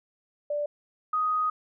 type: tone pair in turn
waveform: sine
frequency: 587.3 / 1248.8 Hz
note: D5 / D#6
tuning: 0 / +6 cents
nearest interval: octave + minor second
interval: 1306 cents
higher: second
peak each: -26 / -23 dBFS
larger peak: second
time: 0.5-0.66 / 1.13-1.5 s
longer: second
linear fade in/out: 5 ms
effects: none